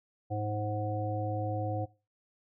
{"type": "harmonic tone", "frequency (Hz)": 105.3, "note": "G#2", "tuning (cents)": 24, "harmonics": [1, 3, 5, 7], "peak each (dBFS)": [-33, -39, -38, -36], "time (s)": [0.3, 1.86], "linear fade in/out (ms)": 20, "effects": ["noise-tail reverb RT60 0.3 s tail -20 dB re dry"]}